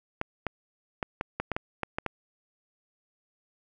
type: clicks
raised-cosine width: 0.5 ms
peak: -14 dBFS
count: 10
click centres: 0.214 / 0.467 / 1.028 / 1.211 / 1.4 / 1.517 / 1.565 / 1.833 / 1.985 / 2.063 s
effects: none